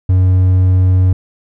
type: tone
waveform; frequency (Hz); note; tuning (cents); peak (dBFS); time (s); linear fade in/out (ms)
triangle; 92.5; F#2; 0; -5; 0.09-1.13; 5
effects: none